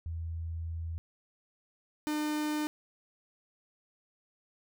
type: tone pair in turn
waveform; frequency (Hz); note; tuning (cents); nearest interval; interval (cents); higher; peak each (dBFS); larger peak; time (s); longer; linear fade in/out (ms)
sine / 45% pulse; 82.41 / 302.1; E2 / D4; 0 / +49; octave + minor seventh; 2249; second; -34 / -30; second; 0.06-0.98 / 2.07-2.67; first; 0
effects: none